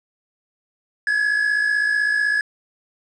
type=tone pair together; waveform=triangle; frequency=1642 / 1697.9 Hz; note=G#6 / G#6; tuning=-20 / +38 cents; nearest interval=minor second; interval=58 cents; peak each=-23 / -16 dBFS; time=1.07-2.41 s; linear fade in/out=2 ms; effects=resampled to 22050 Hz + 8-bit